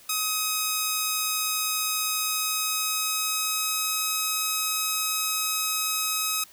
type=tone with pitch glide; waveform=5% pulse; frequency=1265 to 1273.1 Hz; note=D#6 to D#6; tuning=+28 to +39 cents; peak=-13 dBFS; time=0.09-6.44 s; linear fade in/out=5 ms; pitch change=+11 cents; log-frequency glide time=2.22-3.91 s; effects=white hiss -52 dBFS RMS until 6.52 s